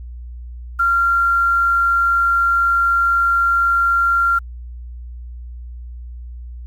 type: tone with quantisation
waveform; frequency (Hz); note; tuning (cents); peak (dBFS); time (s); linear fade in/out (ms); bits
sine; 1381; F6; -20; -12; 0.79-4.39; 10; 7
effects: added 60 Hz sine -29 dBFS peak until 6.66 s + MP3 96 kbps